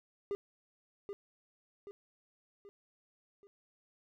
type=tone with echo; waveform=triangle; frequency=403 Hz; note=G4; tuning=48 cents sharp; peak=-31 dBFS; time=0.31-0.35 s; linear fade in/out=0 ms; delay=780 ms; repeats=4; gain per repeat=-6 dB; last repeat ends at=3.47 s; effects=none